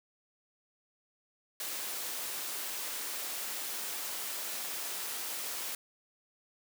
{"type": "high-pass noise", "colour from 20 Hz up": "white", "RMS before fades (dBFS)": -38, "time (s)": [1.6, 5.75], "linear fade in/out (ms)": 2, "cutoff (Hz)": 300, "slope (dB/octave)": 12, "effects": []}